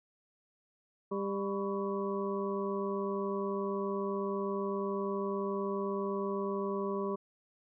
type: harmonic tone with a mistuned harmonic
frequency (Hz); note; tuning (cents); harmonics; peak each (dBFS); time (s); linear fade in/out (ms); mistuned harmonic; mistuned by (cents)
198.3; G3; +20; 1 / 2 / 3 / 5 / 6; -37 / -34 / -42 / -42 / -42; 1.11-7.16; 10; 6; -100
effects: none